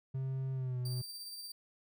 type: tone with pitch glide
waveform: triangle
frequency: 132.7 to 124.53 Hz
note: C3 to B2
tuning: +25 to +15 cents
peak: -32 dBFS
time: 0.14-1.02 s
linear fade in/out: 10 ms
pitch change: -110 cents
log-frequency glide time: 0.53-0.79 s
type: tone with tremolo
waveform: sawtooth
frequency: 4674 Hz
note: D8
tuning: 9 cents flat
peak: -39 dBFS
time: 0.85-1.52 s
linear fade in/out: 5 ms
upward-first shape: triangle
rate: 17 Hz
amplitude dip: 40%
effects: none